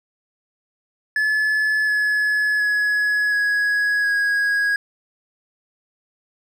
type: tone with pitch steps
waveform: triangle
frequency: 1721 / 1703.2 / 1685.6 / 1668.1 / 1650.9 Hz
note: A6 / G#6 / G#6 / G#6 / G#6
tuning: -39 / +43 / +25 / +7 / -11 cents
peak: -15 dBFS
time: 1.16-4.76 s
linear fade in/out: 2 ms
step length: 720 ms
effects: none